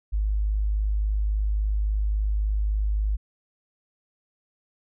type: tone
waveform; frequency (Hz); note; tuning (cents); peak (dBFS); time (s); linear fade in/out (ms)
sine; 51.8; G#1; -4; -21; 0.12-3.17; 20
effects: none